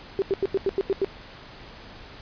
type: tone bursts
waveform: sine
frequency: 390 Hz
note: G4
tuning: 9 cents flat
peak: -19 dBFS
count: 8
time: 0.19-1.046 s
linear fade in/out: 0 ms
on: 30 ms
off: 88 ms
effects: pink hiss -44 dBFS RMS until 2.21 s + resampled to 11025 Hz